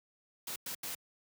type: noise bursts at uneven times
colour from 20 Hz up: white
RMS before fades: -40 dBFS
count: 3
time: 0.47-0.56 / 0.66-0.75 / 0.83-0.95 s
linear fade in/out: 5 ms
effects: high-pass 100 Hz 12 dB/octave